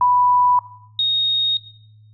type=tone pair in turn; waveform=sine; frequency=987.8 / 3729 Hz; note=B5 / A#7; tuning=0 / 0 cents; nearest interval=octave + major seventh; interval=2300 cents; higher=second; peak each=-12 / -15 dBFS; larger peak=first; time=0.01-0.59 / 0.99-1.57 s; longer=neither; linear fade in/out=2 ms; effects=noise-tail reverb RT60 0.8 s tail -18 dB re dry + added 107 Hz sine -45 dBFS peak until 2.13 s